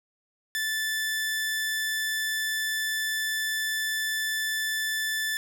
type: tone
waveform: sawtooth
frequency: 1755 Hz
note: A6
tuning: 5 cents flat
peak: -23 dBFS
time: 0.55-5.37 s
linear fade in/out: 0 ms
effects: none